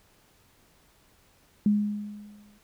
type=tone with exponential decay; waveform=sine; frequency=207.7 Hz; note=G#3; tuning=in tune; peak=-17 dBFS; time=1.66-2.58 s; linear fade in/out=2 ms; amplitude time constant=200 ms; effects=pink hiss -62 dBFS RMS until 2.63 s